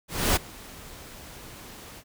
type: noise with ADSR envelope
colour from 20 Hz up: pink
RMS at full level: -21 dBFS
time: 0.08-2.04 s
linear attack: 280 ms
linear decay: 15 ms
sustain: -23 dB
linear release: 62 ms
effects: none